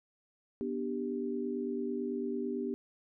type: chord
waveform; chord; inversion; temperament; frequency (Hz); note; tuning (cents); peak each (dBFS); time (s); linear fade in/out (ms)
sine; G major; first; just; 245 / 294 / 392; B3 / D4 / G4; -14 / +2 / 0; -36 / -39 / -36; 0.61-2.74; 0
effects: none